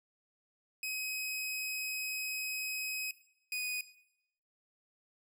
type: tone pair in turn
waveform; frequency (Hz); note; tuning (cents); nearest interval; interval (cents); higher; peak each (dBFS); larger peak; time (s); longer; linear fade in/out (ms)
sawtooth; 2534 / 2486; D#7 / D#7; +31 / -2; unison; 33; first; -32 / -31; second; 0.83-3.11 / 3.52-3.81; first; 2
effects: noise-tail reverb RT60 0.8 s tail -17 dB re dry